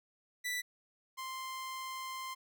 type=tone pair in turn; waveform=sawtooth; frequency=1975.5 / 1046.5 Hz; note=B6 / C6; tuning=0 / 0 cents; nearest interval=major seventh; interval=1100 cents; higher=first; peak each=-31 / -36 dBFS; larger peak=first; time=0.44-0.62 / 1.17-2.35 s; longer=second; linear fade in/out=20 ms; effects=none